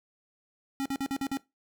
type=tone bursts; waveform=square; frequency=273 Hz; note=C#4; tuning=26 cents flat; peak=-29 dBFS; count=6; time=0.8-1.371 s; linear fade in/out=0 ms; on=56 ms; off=47 ms; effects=noise-tail reverb RT60 0.2 s tail -19 dB re dry